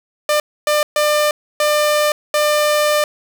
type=tone bursts at uneven times; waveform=sawtooth; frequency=598 Hz; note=D5; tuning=31 cents sharp; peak=-9 dBFS; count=5; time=0.29-0.4 / 0.67-0.83 / 0.96-1.31 / 1.6-2.12 / 2.34-3.04 s; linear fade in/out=2 ms; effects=none